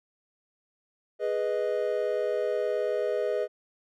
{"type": "chord", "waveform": "triangle", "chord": "G# minor", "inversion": "none", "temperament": "equal", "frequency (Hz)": [415.3, 493.9, 622.3], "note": ["G#4", "B4", "D#5"], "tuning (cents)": [0, 0, 0], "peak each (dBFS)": -28, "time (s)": [1.19, 3.48], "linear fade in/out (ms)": 50, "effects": []}